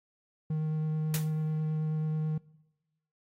triangle tone with vibrato, 155.56 Hz, D#3, in tune, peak -26 dBFS, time 0.5-2.38 s, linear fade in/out 5 ms, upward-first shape sine, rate 9.2 Hz, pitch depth 8 cents each way
white noise with exponential decay, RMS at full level -31 dBFS, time 1.14-1.31 s, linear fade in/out 1 ms, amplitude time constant 36 ms
effects noise-tail reverb RT60 1.0 s tail -22 dB re dry + AAC 48 kbps

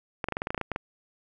clicks, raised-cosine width 0.5 ms, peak -14 dBFS, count 12, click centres 0.242 / 0.286 / 0.323 / 0.369 / 0.419 / 0.471 / 0.505 / 0.546 / 0.578 / 0.613 / 0.717 / 0.761 s, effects none

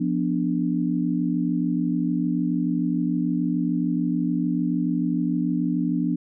sine chord, B diminished, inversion second, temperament equal, 174.61 / 246.9 / 293.7 Hz, F3 / B3 / D4, 0 / 0 / 0 cents, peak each -25 dBFS, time 0-6.16 s, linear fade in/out 10 ms, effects none

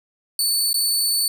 20% pulse tone with dropouts, 4485 Hz, C#8, 19 cents sharp, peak -12 dBFS, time 0.39-1.28 s, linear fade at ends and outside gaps 2 ms, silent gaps 0.731-0.742 s, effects none

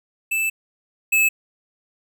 square tone pair in turn, 2637 / 2602 Hz, E7 / E7, 0 / -23 cents, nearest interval unison, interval 23 cents, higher first, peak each -20 / -15 dBFS, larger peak second, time 0.31-0.5 / 1.12-1.29 s, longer first, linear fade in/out 10 ms, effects none

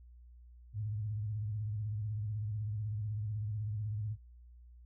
sine tone with vibrato, 106.1 Hz, G#2, 38 cents sharp, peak -34 dBFS, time 0.73-4.17 s, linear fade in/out 50 ms, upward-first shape sine, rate 16 Hz, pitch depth 90 cents each way, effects added 60 Hz sine -53 dBFS peak until 4.85 s

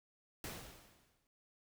pink noise with exponential decay, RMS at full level -43 dBFS, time 0.44-1.27 s, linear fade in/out 1 ms, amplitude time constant 180 ms, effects none

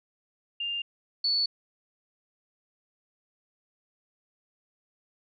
sine tone pair in turn, 2801 / 4446 Hz, F7 / C#8, +4 / +4 cents, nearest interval minor sixth, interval 800 cents, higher second, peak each -29 / -23 dBFS, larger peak second, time 0.6-0.82 / 1.24-1.46 s, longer neither, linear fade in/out 5 ms, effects none

